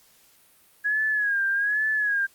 sine tone with vibrato, 1661.2 Hz, G#6, in tune, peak -21 dBFS, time 0.84-2.27 s, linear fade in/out 20 ms, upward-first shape sine, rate 1.2 Hz, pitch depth 81 cents each way, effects white hiss -58 dBFS RMS until 2.34 s + Opus 48 kbps

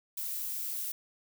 violet noise, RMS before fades -36 dBFS, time 0.17-0.92 s, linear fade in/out 5 ms, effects none

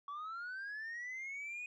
sine linear sweep, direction up, 1122 to 2495 Hz, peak -39 dBFS, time 0.08-1.66 s, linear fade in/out 2 ms, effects tanh soft clip ceiling -40 dBFS

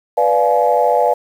sine chord, B diminished seventh, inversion none, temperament equal with one note detuned, 493.9 / 587.3 / 698.5 / 848.1 Hz, B4 / D5 / F5 / Ab5, 0 / 0 / 0 / +36 cents, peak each -16 dBFS, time 0.17-1.14 s, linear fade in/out 10 ms, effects tanh soft clip ceiling -1 dBFS + 7-bit

